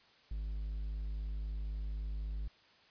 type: tone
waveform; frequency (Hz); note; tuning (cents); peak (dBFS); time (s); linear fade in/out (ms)
triangle; 51.91; G#1; 0; -34; 0.31-2.48; 5
effects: white hiss -64 dBFS RMS until 2.9 s + resampled to 11025 Hz